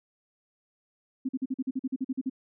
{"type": "tone bursts", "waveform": "sine", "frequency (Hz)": 261.6, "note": "C4", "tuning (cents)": 0, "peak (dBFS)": -26, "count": 13, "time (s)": [1.25, 2.298], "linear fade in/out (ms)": 10, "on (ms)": 40, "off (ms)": 44, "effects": []}